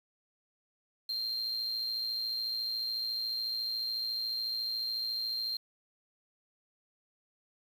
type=tone with amplitude modulation; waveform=triangle; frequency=4182 Hz; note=C8; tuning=2 cents flat; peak=-28 dBFS; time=1.09-5.57 s; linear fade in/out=5 ms; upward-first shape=sine; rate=114 Hz; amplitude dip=55%; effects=tanh soft clip ceiling -24 dBFS + 9-bit